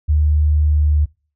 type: tone with pitch glide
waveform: sine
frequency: 75.4 to 74.62 Hz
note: D2 to D2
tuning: +46 to +28 cents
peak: -11 dBFS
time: 0.08-1.06 s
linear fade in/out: 20 ms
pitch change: -18 cents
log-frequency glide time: 0.61-0.95 s
effects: noise-tail reverb RT60 0.4 s tail -26 dB re dry